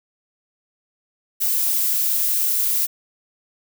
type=noise; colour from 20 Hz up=violet; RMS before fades=-20 dBFS; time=1.4-2.87 s; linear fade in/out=20 ms; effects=none